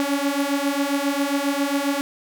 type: beating tone pair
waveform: sawtooth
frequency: 277.4 / 284.8 Hz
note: C#4 / C#4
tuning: +1 / +47 cents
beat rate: 7.4 Hz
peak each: -20 / -19 dBFS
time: 0-2.01 s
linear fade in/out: 0 ms
effects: none

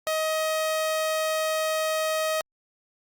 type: tone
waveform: sawtooth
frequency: 630 Hz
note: D#5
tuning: 21 cents sharp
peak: -20 dBFS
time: 0.07-2.41 s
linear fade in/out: 0 ms
effects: Opus 48 kbps

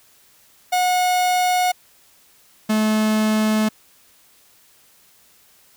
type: tone pair in turn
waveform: 45% pulse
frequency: 727 / 216.1 Hz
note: F#5 / A3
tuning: -31 / -31 cents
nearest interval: octave + major sixth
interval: 2100 cents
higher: first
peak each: -16 dBFS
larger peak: neither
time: 0.72-1.72 / 2.69-3.69 s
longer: neither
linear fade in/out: 10 ms
effects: white hiss -54 dBFS RMS until 5.76 s

